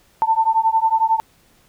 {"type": "beating tone pair", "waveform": "sine", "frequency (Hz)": [888, 899], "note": ["A5", "A5"], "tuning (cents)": [16, 37], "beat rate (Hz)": 11, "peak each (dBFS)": -17, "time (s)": [0.22, 1.2], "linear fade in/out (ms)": 0, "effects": ["pink hiss -56 dBFS RMS until 1.68 s"]}